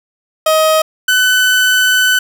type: tone pair in turn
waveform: 30% pulse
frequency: 630 / 1504.9 Hz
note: D#5 / F#6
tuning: +21 / +29 cents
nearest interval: octave + minor third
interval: 1508 cents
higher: second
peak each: -6 dBFS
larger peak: neither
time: 0.46-0.82 / 1.08-2.19 s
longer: second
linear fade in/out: 5 ms
effects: none